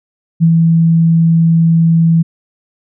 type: tone with ADSR envelope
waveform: sine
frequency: 165 Hz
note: E3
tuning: 2 cents sharp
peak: -4 dBFS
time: 0.4-2.23 s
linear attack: 31 ms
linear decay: 67 ms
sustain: -2 dB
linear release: 16 ms
effects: none